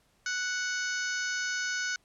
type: harmonic tone with a mistuned harmonic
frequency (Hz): 740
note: F#5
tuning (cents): 0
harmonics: 2 / 3 / 4 / 5 / 6 / 7 / 8 / 9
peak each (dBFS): -31 / -41 / -44 / -46 / -42 / -41 / -40 / -43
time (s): 0.26-1.96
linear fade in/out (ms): 2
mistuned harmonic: 8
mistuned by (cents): +39
effects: pink hiss -68 dBFS RMS until 2.04 s + low-pass 11000 Hz 12 dB/octave